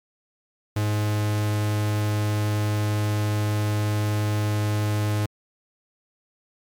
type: tone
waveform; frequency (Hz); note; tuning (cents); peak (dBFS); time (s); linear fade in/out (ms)
45% pulse; 105.2; G#2; +23; -21; 0.76-5.26; 5
effects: MP3 96 kbps